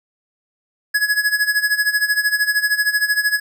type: tone with tremolo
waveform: square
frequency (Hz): 1684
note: G#6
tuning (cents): +24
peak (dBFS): -13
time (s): 0.94-3.4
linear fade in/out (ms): 10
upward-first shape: sine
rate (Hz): 13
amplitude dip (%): 80
effects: none